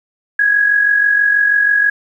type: tone with amplitude modulation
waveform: sine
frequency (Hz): 1661.2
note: G#6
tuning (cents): 0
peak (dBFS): -7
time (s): 0.39-1.9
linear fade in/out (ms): 5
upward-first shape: sine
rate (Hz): 46.2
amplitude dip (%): 55
effects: 8-bit